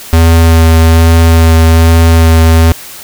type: tone with vibrato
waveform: square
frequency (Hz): 82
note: E2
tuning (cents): -9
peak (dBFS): -3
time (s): 0.13-2.72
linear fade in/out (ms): 0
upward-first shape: sine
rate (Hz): 1.2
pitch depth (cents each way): 13
effects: white hiss -28 dBFS RMS until 3.03 s